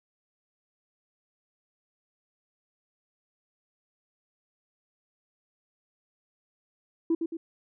sine tone with echo, 330 Hz, E4, 2 cents sharp, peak -20 dBFS, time 7.1-7.15 s, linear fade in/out 5 ms, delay 110 ms, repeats 2, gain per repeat -6 dB, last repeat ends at 7.37 s, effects tanh soft clip ceiling -18 dBFS

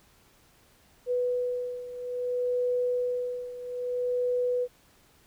sine beating tone pair, 493.9 / 494.5 Hz, B4 / B4, 0 / +2 cents, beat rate 0.6 Hz, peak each -28 / -32 dBFS, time 1.06-4.68 s, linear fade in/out 50 ms, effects pink hiss -61 dBFS RMS until 5.26 s

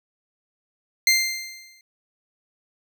20% pulse tone with exponential decay, 2093 Hz, C7, in tune, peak -8 dBFS, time 1.07-1.81 s, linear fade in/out 2 ms, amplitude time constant 160 ms, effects none

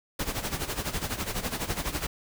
pink noise with tremolo, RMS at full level -29 dBFS, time 0.19-2.07 s, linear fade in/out 5 ms, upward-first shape sine, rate 12 Hz, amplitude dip 75%, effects none

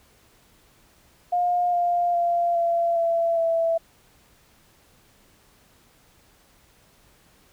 sine tone with pitch steps, 710 / 700.2 / 690.6 / 681.1 / 671.7 / 662.5 Hz, F5 / F5 / F5 / F5 / E5 / E5, +28 / +4 / -20 / -44 / +32 / +9 cents, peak -19 dBFS, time 1.32-3.78 s, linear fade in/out 10 ms, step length 410 ms, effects pink hiss -58 dBFS RMS until 7.52 s

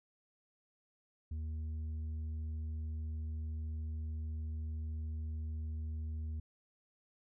triangle tone with tanh clipping, 78.4 Hz, D#2, 14 cents sharp, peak -38 dBFS, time 1.31-6.4 s, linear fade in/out 5 ms, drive 9 dB, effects none

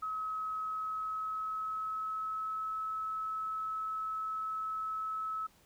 sine tone with pitch glide, 1281 to 1297.4 Hz, E6 to E6, -50 to -28 cents, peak -34 dBFS, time 0.02-5.47 s, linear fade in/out 10 ms, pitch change +22 cents, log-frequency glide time 0.62-2.81 s, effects pink hiss -65 dBFS RMS until 5.65 s

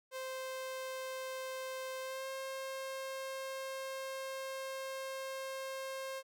sawtooth tone with pitch glide, 522 to 532.7 Hz, C5 to C5, -4 to +31 cents, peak -36 dBFS, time 0.11-6.23 s, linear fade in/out 50 ms, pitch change +35 cents, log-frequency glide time 2.01-2.28 s, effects none

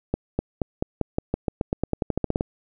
accelerating click train, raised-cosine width 2 ms, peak -9 dBFS, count 19, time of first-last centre 0.14-2.409 s, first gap 250 ms, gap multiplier 0.91, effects none

